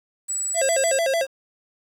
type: tone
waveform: sine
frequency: 7870 Hz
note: B8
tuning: 7 cents flat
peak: -23 dBFS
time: 0.28-0.99 s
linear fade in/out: 20 ms
type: tone with vibrato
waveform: square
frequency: 599 Hz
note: D5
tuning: 34 cents sharp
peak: -20 dBFS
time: 0.54-1.27 s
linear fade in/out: 50 ms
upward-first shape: square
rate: 6.7 Hz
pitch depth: 190 cents each way
effects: low-pass 12000 Hz 12 dB/octave + 8-bit